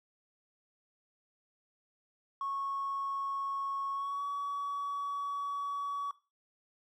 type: tone with pitch glide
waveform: triangle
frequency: 1101 to 1132.6 Hz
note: C#6 to C#6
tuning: -12 to +37 cents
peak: -30 dBFS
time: 2.41-6.11 s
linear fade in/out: 2 ms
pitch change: +49 cents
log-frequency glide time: 3.93-4.24 s
effects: noise-tail reverb RT60 0.3 s tail -19 dB re dry + tanh soft clip ceiling -30 dBFS